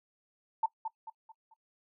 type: tone with echo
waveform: sine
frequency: 893 Hz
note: A5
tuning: 25 cents sharp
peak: -24 dBFS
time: 0.63-0.66 s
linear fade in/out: 5 ms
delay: 220 ms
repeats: 4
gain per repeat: -8 dB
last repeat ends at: 1.54 s
effects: noise-tail reverb RT60 0.1 s tail -20 dB re dry